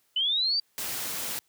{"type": "linear sweep", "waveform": "sine", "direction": "up", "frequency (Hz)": [2960, 4720], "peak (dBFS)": -23, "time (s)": [0.16, 0.6], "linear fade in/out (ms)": 5}
{"type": "noise", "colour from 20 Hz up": "white", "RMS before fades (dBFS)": -33, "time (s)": [0.78, 1.39], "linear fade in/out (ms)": 0}
{"effects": ["white hiss -69 dBFS RMS until 1.48 s", "high-pass 80 Hz 12 dB/octave"]}